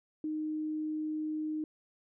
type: tone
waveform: sine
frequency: 308.8 Hz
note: D#4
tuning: 13 cents flat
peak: -32 dBFS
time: 0.24-1.64 s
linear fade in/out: 2 ms
effects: none